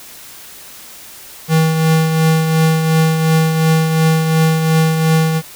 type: tone with tremolo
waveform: square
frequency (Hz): 160.1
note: D#3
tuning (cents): +50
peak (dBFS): -9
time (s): 1.48-5.42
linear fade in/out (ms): 50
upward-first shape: triangle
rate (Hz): 2.8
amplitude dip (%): 50
effects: white hiss -36 dBFS RMS until 5.55 s